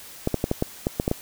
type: clicks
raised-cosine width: 2 ms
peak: -8 dBFS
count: 9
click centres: 0.274 / 0.343 / 0.441 / 0.514 / 0.624 / 0.869 / 0.999 / 1.079 / 1.114 s
effects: white hiss -43 dBFS RMS until 1.21 s

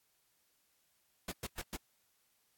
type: noise bursts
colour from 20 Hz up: pink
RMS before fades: -40 dBFS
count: 4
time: 1.28-1.766 s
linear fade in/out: 5 ms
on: 39 ms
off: 110 ms
effects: white hiss -75 dBFS RMS until 2.57 s + AAC 64 kbps

